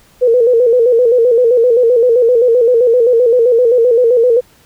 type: tone with vibrato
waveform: sine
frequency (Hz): 478.9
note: A#4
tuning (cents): +47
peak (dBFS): -6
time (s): 0.21-4.41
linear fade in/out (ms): 20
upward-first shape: square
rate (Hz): 7.7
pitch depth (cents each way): 73
effects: pink hiss -48 dBFS RMS until 4.65 s